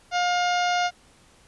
harmonic tone, 711 Hz, F5, 31 cents sharp, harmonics 1 / 2 / 3 / 4 / 5 / 6 / 7 / 8 / 9, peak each -22 / -28 / -32 / -34 / -36 / -38 / -39 / -40 / -41 dBFS, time 0.11-0.91 s, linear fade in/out 50 ms, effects pink hiss -56 dBFS RMS until 1.47 s + resampled to 24000 Hz

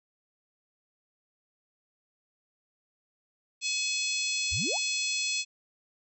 harmonic tone, 852 Hz, G#5, 44 cents sharp, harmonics 3 / 4 / 5 / 6 / 7 / 8 / 9, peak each -32 / -36 / -35 / -39 / -35 / -42 / -37 dBFS, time 3.61-5.45 s, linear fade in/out 50 ms
sine exponential sweep, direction up, 64.1 to 987.8 Hz, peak -32 dBFS, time 4.51-4.78 s, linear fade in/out 20 ms
effects none

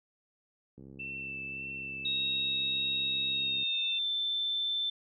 click train, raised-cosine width 3 ms, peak -36 dBFS, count 193, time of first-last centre 0.78-3.629 s, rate 67.4 Hz
sine tone with vibrato, 2667 Hz, E7, 20 cents sharp, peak -37 dBFS, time 0.99-3.99 s, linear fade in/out 10 ms, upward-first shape sine, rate 1.7 Hz, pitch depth 18 cents each way
sine tone with pitch glide, 3775 to 3543 Hz, A#7 to A7, +21 to +11 cents, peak -29 dBFS, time 2.05-4.9 s, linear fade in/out 5 ms, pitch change -110 cents, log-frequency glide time 3.29-4.07 s
effects high-pass 100 Hz 12 dB/octave

